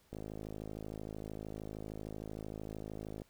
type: click train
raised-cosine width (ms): 2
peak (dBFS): -30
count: 165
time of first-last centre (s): 0.13-3.219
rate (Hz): 53.1
effects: pink hiss -69 dBFS RMS until 3.29 s